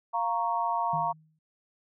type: chord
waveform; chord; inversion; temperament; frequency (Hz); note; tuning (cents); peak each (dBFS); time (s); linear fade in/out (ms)
sine; Bb minor; second; equal; 698.5 / 932.3 / 1108.7; F5 / Bb5 / Db6; 0 / 0 / 0; -31 / -28 / -32; 0.13-1.13; 20
type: tone with exponential decay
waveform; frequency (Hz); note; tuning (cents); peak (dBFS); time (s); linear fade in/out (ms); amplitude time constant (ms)
sine; 157; D#3; +16; -32; 0.93-1.39; 5; 100
effects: none